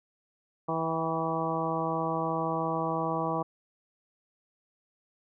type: harmonic tone with a mistuned harmonic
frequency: 162.9 Hz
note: E3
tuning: 20 cents flat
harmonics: 1 / 2 / 3 / 4 / 5 / 6 / 7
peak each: -35 / -35 / -35 / -35 / -35 / -35 / -35 dBFS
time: 0.68-3.43 s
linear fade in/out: 10 ms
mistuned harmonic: 5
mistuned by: -29 cents
effects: none